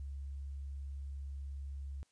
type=tone; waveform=sine; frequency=69.3 Hz; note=C#2; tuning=in tune; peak=-40 dBFS; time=0-2.03 s; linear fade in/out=0 ms; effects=white hiss -75 dBFS RMS until 2.11 s + resampled to 22050 Hz